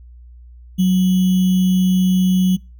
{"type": "tone with sample-and-hold", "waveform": "sine", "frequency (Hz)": 185, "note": "F#3", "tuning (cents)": 0, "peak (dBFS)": -11, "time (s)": [0.78, 2.57], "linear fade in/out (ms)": 20, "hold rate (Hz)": 3150, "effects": ["noise-tail reverb RT60 0.3 s tail -26 dB re dry", "added 60 Hz sine -38 dBFS peak until 2.79 s"]}